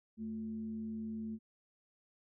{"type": "tone with frequency modulation", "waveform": "sine", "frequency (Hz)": 220, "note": "A3", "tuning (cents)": 0, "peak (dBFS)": -38, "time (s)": [0.17, 1.39], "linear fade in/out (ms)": 50, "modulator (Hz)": 136, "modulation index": 0.29, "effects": []}